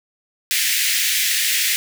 pink high-pass noise, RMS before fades -19 dBFS, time 0.51-1.76 s, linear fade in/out 0 ms, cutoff 1800 Hz, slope 48 dB/octave, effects none

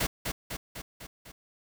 pink noise with echo, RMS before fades -28 dBFS, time 0-0.07 s, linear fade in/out 10 ms, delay 250 ms, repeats 5, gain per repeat -4 dB, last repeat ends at 1.32 s, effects none

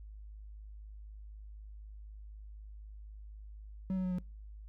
triangle tone with pitch steps, 188.6 / 185.9 / 183.23 / 180.6 Hz, F#3 / F#3 / F#3 / F#3, +33 / +8 / -17 / -42 cents, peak -29 dBFS, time 3.9-4.184 s, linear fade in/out 0 ms, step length 71 ms, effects noise-tail reverb RT60 0.3 s tail -24 dB re dry + added 52 Hz sine -46 dBFS peak until 4.68 s

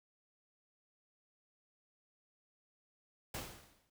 pink noise with exponential decay, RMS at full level -40 dBFS, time 3.34-3.9 s, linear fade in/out 5 ms, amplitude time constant 120 ms, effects none

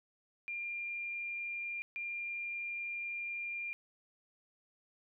sine tone bursts at uneven times, 2396 Hz, D7, 34 cents sharp, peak -37 dBFS, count 2, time 0.48-1.82 / 1.96-3.73 s, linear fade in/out 0 ms, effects none

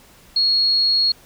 sine tone, 4312 Hz, C#8, 49 cents flat, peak -14 dBFS, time 0.36-1.12 s, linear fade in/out 5 ms, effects pink hiss -49 dBFS RMS until 1.25 s

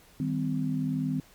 sine chord, C minor, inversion first, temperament equal with one note detuned, 155.56 / 196 / 256.8 Hz, Eb3 / G3 / C4, 0 / 0 / -32 cents, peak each -30 / -34 / -29 dBFS, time 0.2-1.2 s, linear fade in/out 2 ms, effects pink hiss -57 dBFS RMS until 1.34 s + MP3 96 kbps

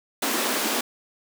pink high-pass noise, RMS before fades -25 dBFS, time 0.22-0.81 s, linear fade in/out 5 ms, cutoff 210 Hz, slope 96 dB/octave, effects none

